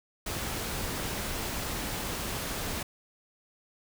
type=noise; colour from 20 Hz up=pink; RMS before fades=-34 dBFS; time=0.26-2.83 s; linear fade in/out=5 ms; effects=none